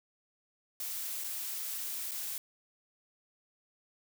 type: noise with dropouts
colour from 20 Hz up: blue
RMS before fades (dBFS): -38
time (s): 0.8-2.38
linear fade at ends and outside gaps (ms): 1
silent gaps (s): 1.238-1.243 / 2.111-2.117
effects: none